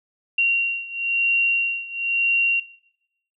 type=beating tone pair; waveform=sine; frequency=2755 / 2756 Hz; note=F7 / F7; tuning=-24 / -24 cents; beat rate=1 Hz; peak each=-20 / -23 dBFS; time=0.38-2.6 s; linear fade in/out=5 ms; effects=noise-tail reverb RT60 0.8 s tail -20 dB re dry